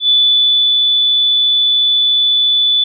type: tone with ADSR envelope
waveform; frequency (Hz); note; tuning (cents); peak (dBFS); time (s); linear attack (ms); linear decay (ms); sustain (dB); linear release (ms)
sine; 3477; A7; -21; -7; 0-2.84; 89; 680; -2; 6
effects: none